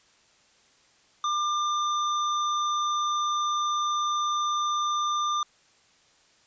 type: tone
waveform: square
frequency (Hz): 1196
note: D6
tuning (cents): +31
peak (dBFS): -25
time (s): 1.24-5.43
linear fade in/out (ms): 2
effects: white hiss -61 dBFS RMS until 6.46 s + resampled to 16000 Hz